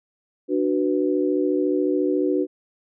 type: chord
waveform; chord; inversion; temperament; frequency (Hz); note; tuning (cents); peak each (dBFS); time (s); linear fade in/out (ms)
sine; B minor; first; just; 296.3 / 370.4 / 493.9; D4 / F#4 / B4; +15 / +2 / 0; -22 / -22 / -26; 0.48-2.47; 50
effects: none